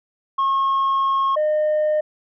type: tone pair in turn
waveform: sine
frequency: 1085 / 610.2 Hz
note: C#6 / D#5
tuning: -37 / -34 cents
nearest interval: minor seventh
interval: 997 cents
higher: first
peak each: -14 / -14 dBFS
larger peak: neither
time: 0.38-1.36 / 1.36-2.01 s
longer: first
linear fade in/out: 10 ms
effects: tanh soft clip ceiling -15 dBFS